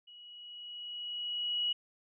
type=tone with level ramp; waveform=sine; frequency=2916 Hz; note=F#7; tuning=26 cents flat; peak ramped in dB=-51 to -28 dBFS; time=0.07-1.73 s; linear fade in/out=10 ms; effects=none